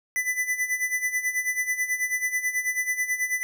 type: tone with tremolo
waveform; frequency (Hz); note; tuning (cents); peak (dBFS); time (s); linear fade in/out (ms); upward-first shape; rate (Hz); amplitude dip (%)
square; 1998; B6; +20; -22; 0.16-3.43; 0; sine; 9.2; 75
effects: none